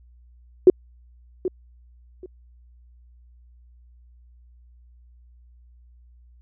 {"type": "tone with echo", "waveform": "sine", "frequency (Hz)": 367.4, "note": "F#4", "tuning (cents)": -12, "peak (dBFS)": -6, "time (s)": [0.67, 0.7], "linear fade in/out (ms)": 2, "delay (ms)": 780, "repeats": 2, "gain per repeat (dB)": -14, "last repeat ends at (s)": 2.26, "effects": ["added 60 Hz sine -49 dBFS peak until 6.41 s"]}